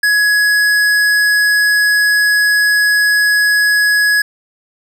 sine tone with tanh clipping, 1678 Hz, G#6, 17 cents sharp, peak -11 dBFS, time 0.03-4.22 s, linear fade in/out 5 ms, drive 17 dB, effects none

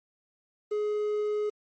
triangle tone with quantisation, 420.3 Hz, G#4, 21 cents sharp, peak -24 dBFS, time 0.71-1.5 s, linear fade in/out 10 ms, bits 9, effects MP3 32 kbps

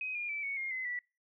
sine tone with pitch steps, 2522 / 2418 / 2318 / 2222 / 2131 / 2043 / 1958.3 Hz, D#7 / D7 / D7 / C#7 / C7 / C7 / B6, +23 / +50 / -23 / +4 / +31 / -42 / -15 cents, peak -34 dBFS, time 0.01-0.99 s, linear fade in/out 2 ms, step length 140 ms, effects noise-tail reverb RT60 0.3 s tail -25 dB re dry

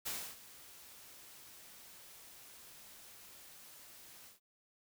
white noise with ADSR envelope, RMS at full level -39 dBFS, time 0.05-4.4 s, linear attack 17 ms, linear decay 290 ms, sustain -17 dB, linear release 130 ms, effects none

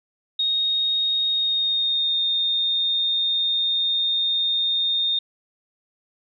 sine tone with pitch glide, 3729 to 3661 Hz, A#7 to A#7, 0 to -32 cents, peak -19 dBFS, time 0.39-5.19 s, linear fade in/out 5 ms, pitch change -32 cents, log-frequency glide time 1.29-2.21 s, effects none

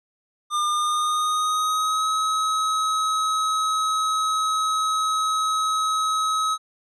square tone with pitch glide, 1206 to 1277.7 Hz, D6 to D#6, +46 to +46 cents, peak -21 dBFS, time 0.5-6.58 s, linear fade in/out 50 ms, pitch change +100 cents, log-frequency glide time 0.67-2.08 s, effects resampled to 24000 Hz

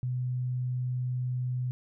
sine tone, 125.7 Hz, B2, 31 cents sharp, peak -28 dBFS, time 0.03-1.71 s, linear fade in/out 0 ms, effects none

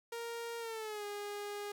sawtooth tone with pitch glide, 466.2 to 410.6 Hz, A#4 to G#4, 0 to -20 cents, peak -36 dBFS, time 0.12-1.72 s, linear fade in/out 5 ms, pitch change -220 cents, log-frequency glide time 0.59-1.05 s, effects none

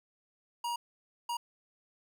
square tone bursts at uneven times, 950 Hz, A#5, 33 cents sharp, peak -33 dBFS, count 2, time 0.64-0.76 / 1.29-1.37 s, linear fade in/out 5 ms, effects none

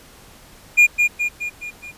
triangle tone with echo, 2423 Hz, D#7, 47 cents flat, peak -6 dBFS, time 0.77-0.87 s, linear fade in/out 20 ms, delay 210 ms, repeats 5, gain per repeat -5 dB, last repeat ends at 1.92 s, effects pink hiss -46 dBFS RMS until 1.97 s + resampled to 32000 Hz

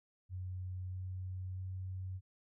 sine tone with pitch steps, 92 / 92.69 / 93.39 Hz, F#2 / F#2 / F#2, -9 / +4 / +17 cents, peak -39 dBFS, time 0.29-2.21 s, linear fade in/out 50 ms, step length 640 ms, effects none

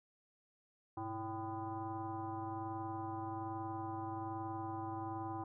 sine tone with frequency modulation, 554.4 Hz, C#5, in tune, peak -39 dBFS, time 0.97-5.44 s, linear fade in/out 5 ms, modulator 226 Hz, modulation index 2.2, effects none

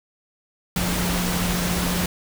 sine tone in noise, 178.2 Hz, F3, 35 cents sharp, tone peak -24 dBFS, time 0.76-2.06 s, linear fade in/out 2 ms, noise pink, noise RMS -25 dBFS, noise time 0.76-2.06 s, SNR -2 dB, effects none

